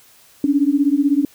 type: beating tone pair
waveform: sine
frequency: 276.6 / 292.6 Hz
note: C#4 / D4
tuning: -4 / -6 cents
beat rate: 16 Hz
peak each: -16 dBFS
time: 0.44-1.25 s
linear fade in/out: 2 ms
effects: white hiss -50 dBFS RMS until 1.34 s